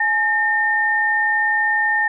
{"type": "tone pair together", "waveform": "sine", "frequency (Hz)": [844.8, 1816], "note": ["G#5", "A#6"], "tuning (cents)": [29, -46], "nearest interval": "octave + minor second", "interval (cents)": 1325, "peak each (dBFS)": [-22, -16], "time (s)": [0, 2.08], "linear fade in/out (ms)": 5, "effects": []}